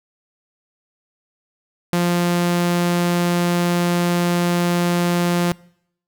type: tone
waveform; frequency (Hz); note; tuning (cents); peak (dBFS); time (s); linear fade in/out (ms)
sawtooth; 174.5; F3; -1; -12; 1.93-5.52; 0
effects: noise-tail reverb RT60 0.7 s tail -24 dB re dry